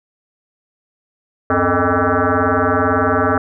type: tone with frequency modulation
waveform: sine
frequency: 451.5 Hz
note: A4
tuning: 45 cents sharp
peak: -12 dBFS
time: 1.5-3.38 s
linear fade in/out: 2 ms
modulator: 177 Hz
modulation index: 6.1
effects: none